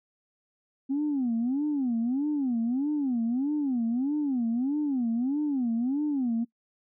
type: tone with vibrato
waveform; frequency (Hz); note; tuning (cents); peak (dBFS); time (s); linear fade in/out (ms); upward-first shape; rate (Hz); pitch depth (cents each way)
sine; 261.8; C4; +1; -23; 0.89-6.45; 20; sine; 1.6; 240
effects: noise-tail reverb RT60 0.1 s tail -22 dB re dry + tanh soft clip ceiling -21 dBFS